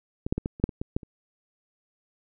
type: clicks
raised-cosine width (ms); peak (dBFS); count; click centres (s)
3; -16 / -10 / -14 / -15 / -28 / -6 / -22 / -17 / -12 / -30; 10; 0.265 / 0.325 / 0.38 / 0.459 / 0.599 / 0.64 / 0.692 / 0.815 / 0.965 / 1.032
effects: none